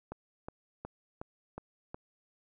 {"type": "click train", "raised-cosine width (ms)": 1, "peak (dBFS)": -26, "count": 6, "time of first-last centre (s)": [0.12, 1.945], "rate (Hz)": 2.74, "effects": []}